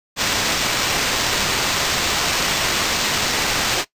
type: noise with sample-and-hold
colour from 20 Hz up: white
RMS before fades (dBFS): -20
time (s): 0.16-3.85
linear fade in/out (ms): 50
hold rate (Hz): 11025
effects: noise-tail reverb RT60 0.1 s tail -18 dB re dry + resampled to 32000 Hz